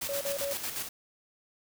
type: noise with tremolo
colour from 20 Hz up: white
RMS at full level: -34 dBFS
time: 0.01-0.89 s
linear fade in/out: 10 ms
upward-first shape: square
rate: 8 Hz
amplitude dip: 50%
type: tone bursts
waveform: sine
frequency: 562 Hz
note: C#5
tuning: 24 cents sharp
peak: -31 dBFS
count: 3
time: 0.09-0.53 s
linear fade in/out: 2 ms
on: 120 ms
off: 40 ms
effects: none